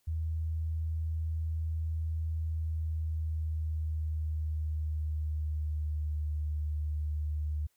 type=tone with pitch glide; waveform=sine; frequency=80 to 75.51 Hz; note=D#2 to D2; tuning=+49 to +49 cents; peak=-30 dBFS; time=0.07-7.67 s; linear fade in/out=10 ms; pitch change=-100 cents; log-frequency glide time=2.36-6.28 s; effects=white hiss -74 dBFS RMS until 7.76 s